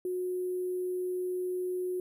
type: tone with sample-and-hold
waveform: sine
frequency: 364 Hz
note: F#4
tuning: 28 cents flat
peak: -30 dBFS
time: 0.05-2 s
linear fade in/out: 2 ms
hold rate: 11025 Hz
effects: none